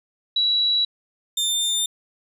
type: tone pair in turn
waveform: sine / sawtooth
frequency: 3913 / 3599 Hz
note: B7 / A7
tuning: -17 / +38 cents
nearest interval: minor second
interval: 145 cents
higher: first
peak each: -17 dBFS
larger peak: neither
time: 0.36-0.85 / 1.37-1.86 s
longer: neither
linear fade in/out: 5 ms
effects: resampled to 32000 Hz